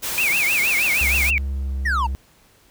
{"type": "noise", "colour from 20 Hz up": "white", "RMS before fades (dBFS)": -26, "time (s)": [0.02, 1.31], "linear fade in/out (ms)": 20}
{"type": "tone with vibrato", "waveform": "sine", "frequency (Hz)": 2411, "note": "D7", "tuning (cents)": 45, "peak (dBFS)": -17, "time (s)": [0.18, 1.38], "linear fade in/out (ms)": 0, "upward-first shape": "triangle", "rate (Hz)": 6.4, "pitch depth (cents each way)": 250}
{"type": "tone with pitch glide", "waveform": "triangle", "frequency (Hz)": [69.2, 66.5], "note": ["C#2", "C2"], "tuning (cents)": [-2, 29], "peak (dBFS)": -20, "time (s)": [1.01, 2.15], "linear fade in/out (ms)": 0, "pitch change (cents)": -69, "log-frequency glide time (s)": [1.28, 1.87]}
{"type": "exponential sweep", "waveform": "triangle", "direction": "down", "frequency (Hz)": [1975.5, 870], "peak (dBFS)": -17, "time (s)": [1.85, 2.07], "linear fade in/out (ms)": 10}
{"effects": ["pink hiss -55 dBFS RMS until 2.7 s"]}